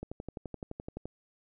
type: click train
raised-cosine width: 2 ms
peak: -25 dBFS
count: 13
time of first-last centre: 0.03-1.056 s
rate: 11.7 Hz
effects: none